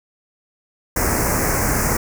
pink band-stop noise, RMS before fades -19 dBFS, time 0.96-1.97 s, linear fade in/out 5 ms, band 2200 to 5400 Hz, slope 48 dB/octave, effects none

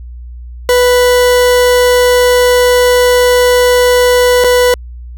40% pulse tone with dropouts, 493.9 Hz, B4, in tune, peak -5 dBFS, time 0.69-4.74 s, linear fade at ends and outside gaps 1 ms, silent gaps 4.44-4.444 s, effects added 60 Hz sine -25 dBFS peak until 5.17 s

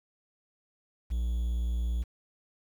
triangle tone with quantisation, 59 Hz, A#1, 22 cents sharp, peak -25 dBFS, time 1.1-2.04 s, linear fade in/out 20 ms, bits 9, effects none

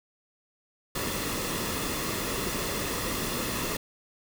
pink noise with comb filter, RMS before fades -31 dBFS, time 0.95-3.77 s, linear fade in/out 5 ms, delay 1.3 ms, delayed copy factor -0.5, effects none

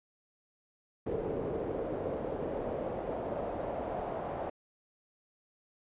brown noise with band-pass filter sweep, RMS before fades -36 dBFS, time 1.06-4.5 s, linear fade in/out 5 ms, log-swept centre 450 to 690 Hz, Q 2.7, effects resampled to 8000 Hz

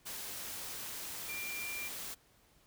sine tone in noise, 2379 Hz, D7, 22 cents sharp, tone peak -40 dBFS, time 1.28-1.89 s, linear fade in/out 20 ms, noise white, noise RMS -43 dBFS, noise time 0.05-2.15 s, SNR 0 dB, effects pink hiss -67 dBFS RMS until 2.66 s

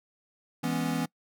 square chord, C# minor seventh, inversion first, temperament equal, 164.81 / 207.7 / 246.9 / 277.2 Hz, E3 / G#3 / B3 / C#4, 0 / 0 / 0 / 0 cents, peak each -33 / -38 / -32 / -34 dBFS, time 0.63-1.06 s, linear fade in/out 10 ms, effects noise-tail reverb RT60 0.1 s tail -24 dB re dry

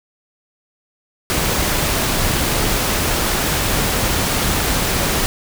pink noise, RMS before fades -18 dBFS, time 1.3-5.26 s, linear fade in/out 0 ms, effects none

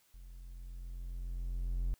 triangle tone with level ramp, 43.65 Hz, F1, in tune, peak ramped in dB -47 to -28 dBFS, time 0.14-1.94 s, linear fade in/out 0 ms, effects white hiss -70 dBFS RMS until 1.99 s

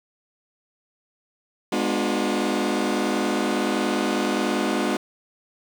sawtooth chord, G# diminished seventh, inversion none, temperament just, 207.7 / 249.2 / 299 / 358.8 Hz, G#3 / B3 / D4 / F4, 0 / +16 / +31 / +47 cents, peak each -23 dBFS, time 1.72-4.97 s, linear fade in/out 5 ms, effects low-pass 7000 Hz 12 dB/octave + 7-bit

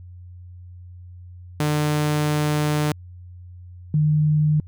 sawtooth / sine tone pair in turn, 150 / 151.83 Hz, D3 / D#3, +37 / -42 cents, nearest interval unison, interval 21 cents, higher second, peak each -15 dBFS, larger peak neither, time 1.6-2.92 / 3.94-4.6 s, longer first, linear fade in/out 2 ms, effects added 89 Hz sine -38 dBFS peak until 4.67 s

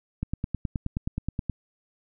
click train, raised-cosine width 5 ms, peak -15 dBFS, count 13, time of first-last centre 0.23-1.497 s, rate 9.47 Hz, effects none

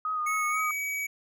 sine tone with vibrato, 1244.5 Hz, D#6, in tune, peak -27 dBFS, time 0.05-0.71 s, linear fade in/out 2 ms, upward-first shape sine, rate 4.1 Hz, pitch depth 30 cents each way
square tone with pitch glide, 2200 to 2271 Hz, C#7 to C#7, -14 to +41 cents, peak -30 dBFS, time 0.26-1.07 s, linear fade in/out 10 ms, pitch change +55 cents, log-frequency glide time 0.47-0.62 s
effects none

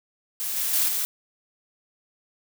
blue noise with level steps, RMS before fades -29 / -26 / -22 / -26 dBFS, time 0.4-1.05 s, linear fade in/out 0 ms, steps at 0.56 / 0.73 / 0.88 s, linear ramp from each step 5 ms, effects none

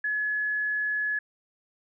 sine tone, 1700 Hz, G#6, 40 cents sharp, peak -25 dBFS, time 0.04-1.19 s, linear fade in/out 5 ms, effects none

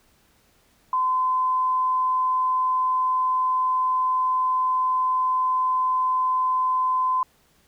sine tone, 1024 Hz, C6, 38 cents flat, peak -19 dBFS, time 0.93-7.23 s, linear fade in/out 2 ms, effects pink hiss -61 dBFS RMS until 7.67 s

